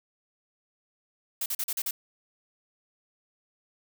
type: noise bursts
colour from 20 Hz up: blue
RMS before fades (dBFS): -30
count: 6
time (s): 1.41-1.91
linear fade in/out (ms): 5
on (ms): 50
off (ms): 40
effects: none